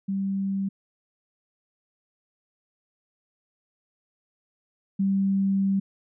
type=tone pair in turn; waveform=sine; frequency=195.1 / 195.1 Hz; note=G3 / G3; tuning=-8 / -8 cents; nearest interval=unison; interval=0 cents; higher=neither; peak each=-24 / -20 dBFS; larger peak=second; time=0.08-0.69 / 4.99-5.8 s; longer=second; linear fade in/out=10 ms; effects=none